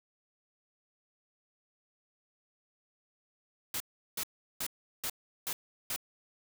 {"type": "noise bursts", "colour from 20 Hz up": "white", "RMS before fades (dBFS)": -35, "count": 6, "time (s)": [3.74, 5.962], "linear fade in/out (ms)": 2, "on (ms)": 62, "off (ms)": 370, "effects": []}